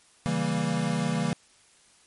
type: chord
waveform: square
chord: C# diminished seventh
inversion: none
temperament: equal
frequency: 138.59 / 164.81 / 196 / 233.1 Hz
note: C#3 / E3 / G3 / Bb3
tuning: 0 / 0 / 0 / 0 cents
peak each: -34 / -29 / -32 / -31 dBFS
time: 0.26-1.33 s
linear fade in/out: 0 ms
effects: white hiss -59 dBFS RMS until 2.06 s + MP3 48 kbps